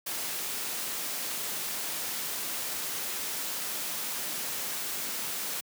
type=noise; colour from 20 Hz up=white; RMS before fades=-34 dBFS; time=0.06-5.61 s; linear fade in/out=10 ms; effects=high-pass 150 Hz 12 dB/octave